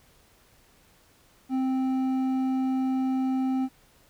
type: tone with hard clipping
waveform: triangle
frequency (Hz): 261.6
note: C4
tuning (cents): 0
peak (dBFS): -25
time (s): 1.49-3.69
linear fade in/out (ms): 50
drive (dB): 10
effects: pink hiss -60 dBFS RMS until 4.09 s